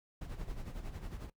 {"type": "noise with tremolo", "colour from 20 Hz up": "brown", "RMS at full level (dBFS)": -40, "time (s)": [0.21, 1.3], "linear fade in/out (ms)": 5, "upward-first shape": "sine", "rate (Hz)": 11, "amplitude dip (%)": 65, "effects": ["noise-tail reverb RT60 0.1 s tail -20 dB re dry"]}